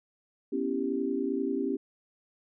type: chord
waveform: sine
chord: C# half-diminished seventh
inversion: third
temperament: equal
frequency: 246.9 / 277.2 / 329.6 / 392 Hz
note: B3 / C#4 / E4 / G4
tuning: 0 / 0 / 0 / 0 cents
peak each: -34 / -31 / -36 / -32 dBFS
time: 0.52-1.77 s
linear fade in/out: 10 ms
effects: none